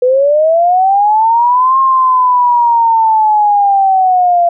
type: linear two-way sweep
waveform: sine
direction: up then down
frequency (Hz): 490.8 to 1071 to 684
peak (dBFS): -6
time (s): 0.02-4.49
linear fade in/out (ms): 5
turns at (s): 1.79
effects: none